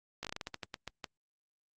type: slowing click train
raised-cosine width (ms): 0.2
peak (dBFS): -21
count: 13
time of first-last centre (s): 0.23-1.042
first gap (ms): 17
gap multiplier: 1.23
effects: Opus 48 kbps